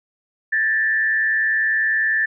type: tone with frequency modulation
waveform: sine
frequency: 1760 Hz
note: A6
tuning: in tune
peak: -16 dBFS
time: 0.52-2.26 s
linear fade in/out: 10 ms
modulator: 110 Hz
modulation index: 0.63
effects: none